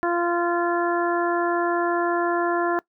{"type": "harmonic tone", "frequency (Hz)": 345.6, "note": "F4", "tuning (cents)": -18, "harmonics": [1, 2, 3, 4, 5], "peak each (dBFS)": [-23, -26, -28, -29, -30], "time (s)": [0.03, 2.79], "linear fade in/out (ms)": 0, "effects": ["noise-tail reverb RT60 0.1 s tail -22 dB re dry"]}